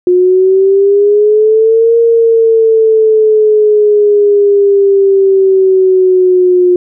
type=exponential two-way sweep; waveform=sine; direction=up then down; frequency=357.3 to 464.5 to 357.3 Hz; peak=-4 dBFS; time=0.07-6.76 s; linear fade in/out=2 ms; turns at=1.97 s; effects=none